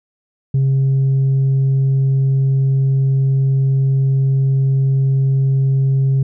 sine tone with tanh clipping, 134.9 Hz, C#3, 47 cents flat, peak -12 dBFS, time 0.54-6.23 s, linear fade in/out 5 ms, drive 1 dB, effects none

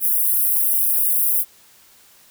white high-pass noise, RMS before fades -18 dBFS, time 0-1.45 s, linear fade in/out 50 ms, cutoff 10000 Hz, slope 48 dB/octave, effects white hiss -51 dBFS RMS until 2.3 s

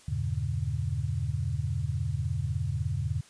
sine chord, E diminished seventh, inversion none, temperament just, 82.41 / 98.89 / 118.67 / 142.4 Hz, E2 / G2 / Bb2 / Db3, 0 / +16 / +31 / +47 cents, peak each -33 dBFS, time 0.08-3.21 s, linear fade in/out 5 ms, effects white hiss -56 dBFS RMS until 3.29 s + resampled to 22050 Hz

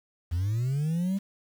sine linear sweep, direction up, 79.9 to 199.8 Hz, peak -22 dBFS, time 0.31-1.19 s, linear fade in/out 20 ms, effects tanh soft clip ceiling -24 dBFS + 8-bit

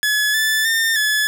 sawtooth tone with pitch steps, 1704 / 1750 / 1810 / 1715 Hz, G#6 / A6 / A6 / A6, +44 / -10 / +48 / -45 cents, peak -12 dBFS, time 0.03-1.27 s, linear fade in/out 0 ms, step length 310 ms, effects none

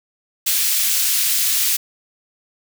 white high-pass noise, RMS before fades -18 dBFS, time 0.46-1.77 s, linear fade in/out 10 ms, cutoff 2600 Hz, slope 12 dB/octave, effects none

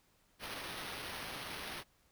white noise with sample-and-hold, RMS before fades -44 dBFS, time 0.39-1.84 s, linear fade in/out 50 ms, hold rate 7350 Hz, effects pink hiss -71 dBFS RMS until 2.11 s

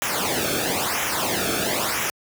pink noise with flanger, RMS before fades -24 dBFS, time 0.02-2.1 s, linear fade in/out 0 ms, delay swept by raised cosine 0.22 to 1.04 ms, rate 1 Hz, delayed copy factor -0.75, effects high-pass 80 Hz 12 dB/octave

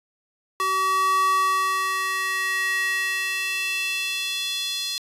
square tone with high-pass filter sweep, 380 Hz, F#4, 46 cents sharp, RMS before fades -24 dBFS, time 0.6-4.98 s, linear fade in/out 0 ms, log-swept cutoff 900 to 3900 Hz, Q 3.7, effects resampled to 32000 Hz

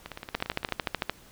two click trains, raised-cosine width 0.3 ms, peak -21 / -10 dBFS, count 12 / 11, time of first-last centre 0.06-0.689 / 0.35-1.096 s, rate 17.5 / 13.4 Hz, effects pink hiss -54 dBFS RMS until 1.31 s

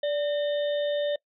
harmonic tone with a mistuned harmonic, 607 Hz, D#5, 43 cents flat, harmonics 1 / 3 / 5 / 6, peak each -24 / -40 / -43 / -38 dBFS, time 0.03-1.16 s, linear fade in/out 5 ms, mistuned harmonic 1, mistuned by -70 cents, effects noise-tail reverb RT60 0.1 s tail -23 dB re dry

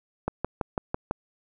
click train, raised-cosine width 1 ms, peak -12 dBFS, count 6, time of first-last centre 0.28-1.111 s, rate 6.02 Hz, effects none

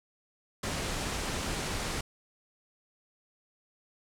pink low-pass noise, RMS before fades -34 dBFS, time 0.63-2.01 s, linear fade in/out 5 ms, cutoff 9600 Hz, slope 24 dB/octave, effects none

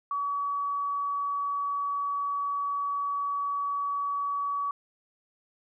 sine tone, 1136 Hz, C#6, 42 cents sharp, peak -27 dBFS, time 0.11-4.71 s, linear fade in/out 2 ms, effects none

